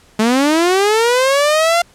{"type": "linear sweep", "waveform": "sawtooth", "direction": "up", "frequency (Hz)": [211.2, 698.5], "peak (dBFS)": -7, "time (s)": [0.19, 1.82], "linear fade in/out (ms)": 5, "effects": ["pink hiss -49 dBFS RMS until 1.94 s", "low-pass 10000 Hz 12 dB/octave"]}